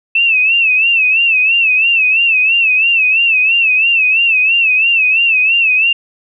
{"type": "tone with vibrato", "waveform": "sine", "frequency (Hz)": 2636, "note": "E7", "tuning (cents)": -1, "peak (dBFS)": -8, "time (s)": [0.15, 5.93], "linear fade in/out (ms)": 5, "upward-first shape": "sine", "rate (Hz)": 3, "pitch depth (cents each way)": 100, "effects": []}